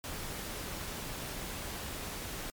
pink noise, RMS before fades -40 dBFS, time 0.04-2.5 s, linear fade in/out 0 ms, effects MP3 96 kbps

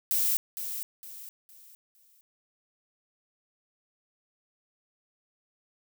violet noise with echo, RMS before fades -26 dBFS, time 0.11-0.37 s, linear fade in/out 0 ms, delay 460 ms, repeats 4, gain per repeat -9 dB, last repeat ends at 2.21 s, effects none

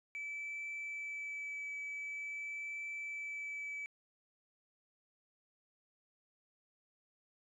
sine tone with vibrato, 2306 Hz, D7, 32 cents flat, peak -38 dBFS, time 0.15-3.86 s, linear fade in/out 0 ms, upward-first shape triangle, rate 0.46 Hz, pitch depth 11 cents each way, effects tanh soft clip ceiling -38 dBFS

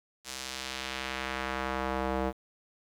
square tone with band-pass filter sweep, 65.41 Hz, C2, in tune, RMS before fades -34 dBFS, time 0.24-2.33 s, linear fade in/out 50 ms, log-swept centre 6700 to 580 Hz, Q 0.9, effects 9-bit

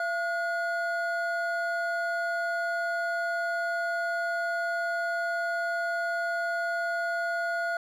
triangle tone pair together, 680.5 / 1442 Hz, F5 / F#6, -45 / -45 cents, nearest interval octave + minor second, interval 1300 cents, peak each -28 / -28 dBFS, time 0-7.77 s, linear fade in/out 2 ms, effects none

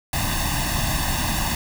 pink noise with comb filter, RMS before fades -23 dBFS, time 0.13-1.55 s, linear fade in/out 2 ms, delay 1.1 ms, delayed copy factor +0.95, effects none

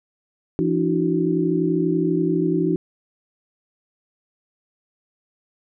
sine tone cluster, 169.2 / 293.5 / 325.6 / 374.2 Hz, E3 / D4 / E4 / F#4, +45 / -1 / -21 / +20 cents, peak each -23 dBFS, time 0.59-2.76 s, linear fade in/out 0 ms, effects none

